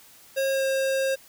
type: tone with pitch glide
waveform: square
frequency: 540 to 535.7 Hz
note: C#5 to C5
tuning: -45 to +41 cents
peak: -23 dBFS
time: 0.36-1.16 s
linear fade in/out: 20 ms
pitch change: -14 cents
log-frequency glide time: 0.52-0.64 s
effects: white hiss -52 dBFS RMS until 1.28 s